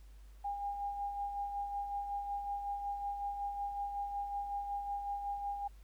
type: tone with tremolo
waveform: sine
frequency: 808 Hz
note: G#5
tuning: 48 cents flat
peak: -34 dBFS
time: 0.44-5.68 s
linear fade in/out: 10 ms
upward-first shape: sine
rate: 5.4 Hz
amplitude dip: 45%
effects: added 50 Hz sine -52 dBFS peak until 5.83 s + pink hiss -69 dBFS RMS until 5.83 s